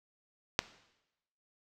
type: click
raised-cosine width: 0.2 ms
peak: -7 dBFS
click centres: 0.591 s
effects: noise-tail reverb RT60 0.9 s tail -17 dB re dry